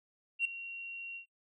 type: tone with ADSR envelope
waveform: sine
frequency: 2747 Hz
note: F7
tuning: 29 cents flat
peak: -24 dBFS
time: 0.39-1.26 s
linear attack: 60 ms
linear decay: 5 ms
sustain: -16 dB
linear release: 100 ms
effects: noise-tail reverb RT60 0.1 s tail -24 dB re dry + tanh soft clip ceiling -23 dBFS